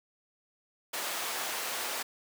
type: high-pass noise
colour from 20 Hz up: pink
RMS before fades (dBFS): -35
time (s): 0.93-2.03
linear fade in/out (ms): 10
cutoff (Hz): 630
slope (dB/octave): 12
effects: none